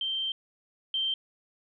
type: tone pair in turn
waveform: sine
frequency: 3136 / 3136 Hz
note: G7 / G7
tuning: 0 / 0 cents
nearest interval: unison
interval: 0 cents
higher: neither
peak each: -28 / -26 dBFS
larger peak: second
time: 0.01-0.32 / 0.94-1.14 s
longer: first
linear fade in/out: 2 ms
effects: none